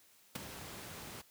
pink noise with ADSR envelope, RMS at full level -36 dBFS, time 0.35-1.22 s, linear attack 7 ms, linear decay 12 ms, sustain -11 dB, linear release 12 ms, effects white hiss -65 dBFS RMS until 1.3 s + high-pass 80 Hz 12 dB/octave

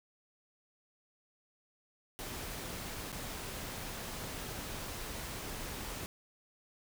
pink noise with dropouts, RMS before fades -42 dBFS, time 2.19-6.06 s, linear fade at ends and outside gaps 0 ms, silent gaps 3.119-3.127 s, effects none

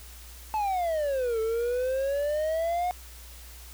triangle exponential two-way sweep, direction down then up, 880 to 439.2 to 727 Hz, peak -23 dBFS, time 0.54-2.91 s, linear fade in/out 0 ms, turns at 1.4 s, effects added 60 Hz sine -45 dBFS peak until 3.73 s + white hiss -49 dBFS RMS until 3.73 s

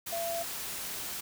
sine tone in noise, 676 Hz, E5, 43 cents sharp, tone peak -32 dBFS, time 0.12-0.43 s, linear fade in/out 10 ms, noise white, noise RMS -38 dBFS, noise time 0.06-1.21 s, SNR +3 dB, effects none

